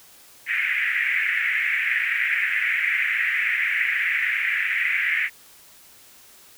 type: band-pass noise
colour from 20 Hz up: pink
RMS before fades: -23 dBFS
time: 0.46-5.3 s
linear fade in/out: 50 ms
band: 1800 to 2300 Hz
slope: 48 dB/octave
effects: white hiss -50 dBFS RMS until 6.57 s